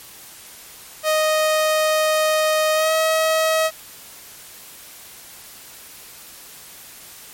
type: tone with pitch glide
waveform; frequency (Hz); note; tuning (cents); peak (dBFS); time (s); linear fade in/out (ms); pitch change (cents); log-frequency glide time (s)
sawtooth; 622.3 to 637.6; D#5 to D#5; 0 to +42; -12; 1.03-3.71; 50; +42; 2.74-2.92
effects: white hiss -41 dBFS RMS until 7.33 s + MP3 64 kbps